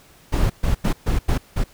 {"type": "noise bursts at uneven times", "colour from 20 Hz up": "brown", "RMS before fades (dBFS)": -18, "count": 6, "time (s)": [[0.32, 0.5], [0.63, 0.75], [0.84, 0.93], [1.06, 1.19], [1.28, 1.38], [1.56, 1.64]], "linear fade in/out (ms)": 10, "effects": ["pink hiss -51 dBFS RMS until 1.73 s"]}